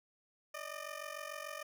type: ring-modulated tone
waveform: 15% pulse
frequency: 604 Hz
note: D5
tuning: 48 cents sharp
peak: -33 dBFS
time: 0.54-1.63 s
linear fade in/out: 2 ms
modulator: 23.4 Hz
effects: none